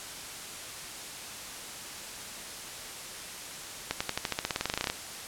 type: accelerating click train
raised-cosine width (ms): 0.2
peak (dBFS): -11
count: 19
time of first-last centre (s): 3.91-4.9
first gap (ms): 95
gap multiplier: 0.93
effects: white hiss -41 dBFS RMS until 5.27 s + low-pass 10000 Hz 12 dB/octave